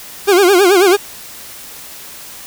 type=tone with vibrato; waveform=40% pulse; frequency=377.5 Hz; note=F#4; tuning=35 cents sharp; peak=-6 dBFS; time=0.27-0.97 s; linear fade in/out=20 ms; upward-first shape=sine; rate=9.2 Hz; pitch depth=150 cents each way; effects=white hiss -33 dBFS RMS until 2.46 s